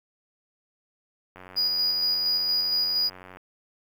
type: click train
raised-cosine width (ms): 0.5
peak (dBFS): -29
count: 186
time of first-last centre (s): 1.36-3.371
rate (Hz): 92
type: tone with tremolo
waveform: triangle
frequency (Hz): 4908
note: D#8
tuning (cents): -25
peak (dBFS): -20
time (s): 1.56-3.1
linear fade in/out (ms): 20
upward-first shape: square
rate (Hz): 4.3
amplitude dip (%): 25
effects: 9-bit